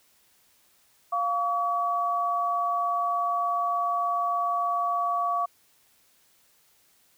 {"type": "tone pair together", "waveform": "sine", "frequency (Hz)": [700, 1136.7], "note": ["F5", "C#6"], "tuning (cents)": [4, 43], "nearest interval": "minor sixth", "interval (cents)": 839, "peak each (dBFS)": [-28, -25], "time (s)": [1.12, 5.46], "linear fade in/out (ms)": 10, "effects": ["white hiss -63 dBFS RMS until 7.17 s"]}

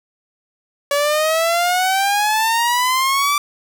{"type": "exponential sweep", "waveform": "sawtooth", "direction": "up", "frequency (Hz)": [566, 1174.7], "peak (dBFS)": -11, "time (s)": [0.91, 3.38], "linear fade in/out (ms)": 2, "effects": []}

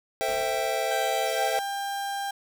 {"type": "chord", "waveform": "square", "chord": "A minor seventh", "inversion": "none", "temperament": "equal with one note detuned", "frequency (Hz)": [449, 523.3, 659.3, 784], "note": ["A4", "C5", "E5", "G5"], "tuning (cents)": [35, 0, 0, 0], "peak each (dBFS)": [-34, -32, -30, -31], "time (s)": [0.21, 1.59], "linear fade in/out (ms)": 0}
{"type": "noise with exponential decay", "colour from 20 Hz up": "pink", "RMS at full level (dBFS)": -41, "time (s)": [0.28, 1.2], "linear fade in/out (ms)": 5, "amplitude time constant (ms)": 200}
{"type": "tone with pitch glide", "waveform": "35% pulse", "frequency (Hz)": [784, 797.2], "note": ["G5", "G5"], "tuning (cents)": [0, 29], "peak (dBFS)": -27, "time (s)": [0.91, 2.31], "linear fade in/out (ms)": 5, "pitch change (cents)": 29, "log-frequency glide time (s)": [1.21, 1.69]}
{"effects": []}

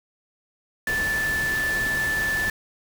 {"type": "tone in noise", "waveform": "sine", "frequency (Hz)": 1752, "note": "A6", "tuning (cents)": -8, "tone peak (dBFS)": -22, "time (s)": [0.87, 2.5], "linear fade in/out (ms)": 2, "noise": "pink", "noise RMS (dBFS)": -32, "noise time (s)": [0.87, 2.5], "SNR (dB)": 7, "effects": []}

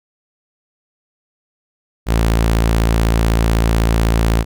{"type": "tone", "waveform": "sawtooth", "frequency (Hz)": 56, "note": "A1", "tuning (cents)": 31, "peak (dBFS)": -8, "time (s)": [2.06, 4.45], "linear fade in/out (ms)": 50, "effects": []}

